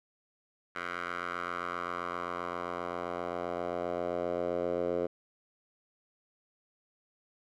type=tone with band-pass filter sweep; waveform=10% pulse; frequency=87.6 Hz; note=F2; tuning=6 cents sharp; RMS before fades=-35 dBFS; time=0.75-5.07 s; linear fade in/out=10 ms; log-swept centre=1600 to 500 Hz; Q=2.5; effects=none